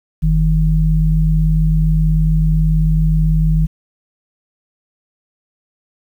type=tone pair together; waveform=sine; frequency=46.48 / 157.8 Hz; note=F#1 / D#3; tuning=+9 / +25 cents; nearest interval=octave + major sixth; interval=2116 cents; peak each=-13 dBFS; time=0.22-3.67 s; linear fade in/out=20 ms; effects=8-bit